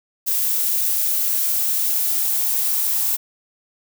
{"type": "noise with high-pass filter sweep", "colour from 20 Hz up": "violet", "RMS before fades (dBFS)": -20, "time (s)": [0.26, 3.17], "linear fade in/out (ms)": 20, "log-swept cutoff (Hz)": [530, 880], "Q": 5.7, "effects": []}